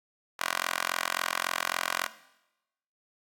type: tone with high-pass filter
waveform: 10% pulse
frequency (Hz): 43.65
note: F1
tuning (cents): 0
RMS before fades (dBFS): -31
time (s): 0.39-2.07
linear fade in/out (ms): 10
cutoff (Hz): 1200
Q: 1.3
effects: noise-tail reverb RT60 0.9 s tail -17 dB re dry + AAC 64 kbps

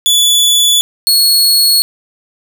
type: tone pair in turn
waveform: sawtooth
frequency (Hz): 3446 / 4342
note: A7 / C#8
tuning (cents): -37 / -37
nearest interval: major third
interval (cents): 400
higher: second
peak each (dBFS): -4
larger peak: neither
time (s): 0.06-0.81 / 1.07-1.82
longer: neither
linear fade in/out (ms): 0
effects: none

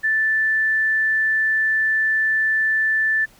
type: tone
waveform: sine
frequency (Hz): 1760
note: A6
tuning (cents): 0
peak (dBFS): -16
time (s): 0.03-3.26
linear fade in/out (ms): 20
effects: pink hiss -52 dBFS RMS until 3.39 s

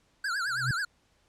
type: tone with vibrato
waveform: square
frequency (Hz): 1501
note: F#6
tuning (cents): +24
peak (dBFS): -29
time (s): 0.24-0.85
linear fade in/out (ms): 5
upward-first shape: triangle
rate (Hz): 9.3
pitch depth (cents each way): 220
type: tone with exponential growth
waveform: sine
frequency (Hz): 128.1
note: C3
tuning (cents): -36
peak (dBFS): -23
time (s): 0.46-0.71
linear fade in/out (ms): 2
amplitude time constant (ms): 53
effects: pink hiss -68 dBFS RMS until 1.28 s + low-pass 8000 Hz 12 dB/octave

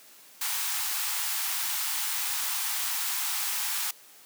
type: high-pass noise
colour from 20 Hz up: white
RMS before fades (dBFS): -30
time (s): 0.41-3.91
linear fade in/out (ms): 5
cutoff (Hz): 760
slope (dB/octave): 96
effects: white hiss -53 dBFS RMS until 4.25 s + high-pass 200 Hz 12 dB/octave

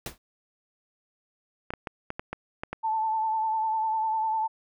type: noise with exponential decay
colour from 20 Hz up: pink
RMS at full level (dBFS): -30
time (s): 0.06-0.18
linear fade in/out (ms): 2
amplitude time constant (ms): 26
type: clicks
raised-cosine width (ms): 0.5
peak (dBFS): -17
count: 8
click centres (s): 1.705 / 1.737 / 1.872 / 2.104 / 2.195 / 2.33 / 2.635 / 2.73
type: tone with vibrato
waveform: sine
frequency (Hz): 880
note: A5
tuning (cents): 0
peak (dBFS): -24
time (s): 2.83-4.48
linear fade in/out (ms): 20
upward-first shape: sine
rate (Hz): 10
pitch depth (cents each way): 32
effects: none

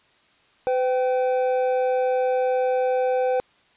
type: tone pair together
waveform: triangle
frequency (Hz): 507 / 776.6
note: B4 / G5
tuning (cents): +45 / -16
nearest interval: perfect fifth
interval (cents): 739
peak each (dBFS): -18 / -24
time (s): 0.67-3.4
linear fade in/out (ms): 0
effects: white hiss -59 dBFS RMS until 3.76 s + resampled to 8000 Hz

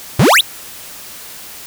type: exponential sweep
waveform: square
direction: up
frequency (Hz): 98 to 4186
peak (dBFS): -7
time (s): 0.19-0.41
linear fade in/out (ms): 5
effects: white hiss -33 dBFS RMS until 1.66 s

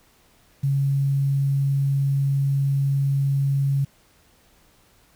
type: tone with quantisation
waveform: sine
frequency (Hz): 138.4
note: C#3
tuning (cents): -2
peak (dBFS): -18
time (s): 0.63-3.85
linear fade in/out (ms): 10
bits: 8
effects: pink hiss -58 dBFS RMS until 5.15 s

